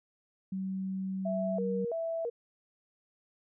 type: tone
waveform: sine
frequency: 190.4 Hz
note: F#3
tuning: 50 cents sharp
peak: -32 dBFS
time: 0.52-1.85 s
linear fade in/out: 5 ms
type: tone with vibrato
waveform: sine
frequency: 558 Hz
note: C#5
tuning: 11 cents sharp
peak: -31 dBFS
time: 1.25-2.3 s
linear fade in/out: 10 ms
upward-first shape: square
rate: 1.5 Hz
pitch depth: 290 cents each way
effects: none